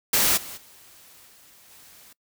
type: noise with level steps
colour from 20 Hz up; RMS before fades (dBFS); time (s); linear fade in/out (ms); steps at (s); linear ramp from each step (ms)
white; -20 / -38 / -51 / -53 / -50; 0.13-2.13; 5; 0.36 / 0.56 / 1.26 / 1.69; 20
effects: noise-tail reverb RT60 0.1 s tail -22 dB re dry